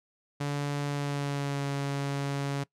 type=tone with pitch glide; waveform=sawtooth; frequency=143.7 to 140.26 Hz; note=D3 to C#3; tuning=-37 to +21 cents; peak=-25 dBFS; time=0.4-2.64 s; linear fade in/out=10 ms; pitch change=-42 cents; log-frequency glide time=0.88-1.7 s; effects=noise-tail reverb RT60 0.1 s tail -21 dB re dry + low-pass 9000 Hz 12 dB/octave